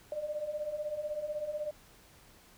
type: beating tone pair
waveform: sine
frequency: 588 / 604 Hz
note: D5 / D5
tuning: +2 / +48 cents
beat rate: 16 Hz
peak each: -40 / -35 dBFS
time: 0.12-1.71 s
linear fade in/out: 2 ms
effects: pink hiss -59 dBFS RMS until 2.57 s